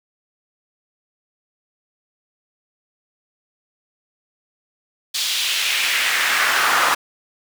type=noise with high-pass filter sweep; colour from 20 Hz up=brown; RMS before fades=-19 dBFS; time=5.14-6.95 s; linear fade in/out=10 ms; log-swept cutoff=4000 to 1100 Hz; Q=1.9; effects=none